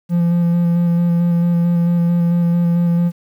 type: tone with vibrato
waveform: triangle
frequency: 171.9 Hz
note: F3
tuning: 27 cents flat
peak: -10 dBFS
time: 0.09-3.12 s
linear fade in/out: 50 ms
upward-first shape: square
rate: 4.5 Hz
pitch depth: 13 cents each way
effects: 8-bit